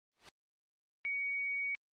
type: noise with exponential growth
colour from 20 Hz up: white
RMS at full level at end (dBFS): -43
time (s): 0.13-0.29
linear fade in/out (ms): 1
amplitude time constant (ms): 33
type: tone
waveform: sine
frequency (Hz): 2246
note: C#7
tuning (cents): +22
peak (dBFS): -33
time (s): 1.05-1.75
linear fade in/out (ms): 0
effects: low-pass 4000 Hz 12 dB/octave + Opus 24 kbps